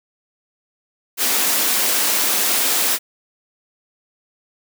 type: high-pass noise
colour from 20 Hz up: white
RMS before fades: -18 dBFS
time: 1.17-2.99 s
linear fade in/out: 50 ms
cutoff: 200 Hz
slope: 96 dB/octave
effects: none